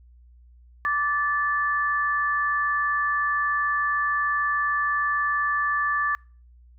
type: tone pair together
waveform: sine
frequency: 1168 / 1746.8 Hz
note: D6 / A6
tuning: -10 / -13 cents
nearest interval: perfect fifth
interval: 697 cents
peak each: -24 dBFS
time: 0.85-6.15 s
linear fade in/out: 0 ms
effects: noise-tail reverb RT60 0.4 s tail -26 dB re dry + added 60 Hz sine -49 dBFS peak until 6.78 s